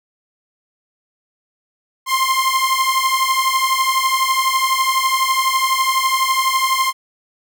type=beating tone pair; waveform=sawtooth; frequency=1048 / 1060 Hz; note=C6 / C6; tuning=+2 / +22 cents; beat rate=12 Hz; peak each=-14 dBFS; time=2.06-6.93 s; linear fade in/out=50 ms; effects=none